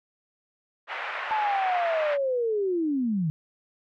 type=band-pass noise; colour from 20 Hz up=white; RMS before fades=-33 dBFS; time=0.87-2.18 s; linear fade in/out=50 ms; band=620 to 2200 Hz; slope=24 dB/octave
type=linear sweep; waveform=sine; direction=down; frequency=880 to 148.6 Hz; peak=-23 dBFS; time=1.31-3.3 s; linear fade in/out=0 ms
effects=none